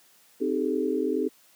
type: chord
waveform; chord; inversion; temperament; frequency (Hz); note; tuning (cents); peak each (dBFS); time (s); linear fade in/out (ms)
sine; A half-diminished seventh; first; equal with one note detuned; 261.6 / 311.1 / 392 / 433.4; C4 / Eb4 / G4 / A4; 0 / 0 / 0 / -26; -29; 0.4-1.29; 20
effects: white hiss -59 dBFS RMS until 1.55 s + high-pass 150 Hz 12 dB/octave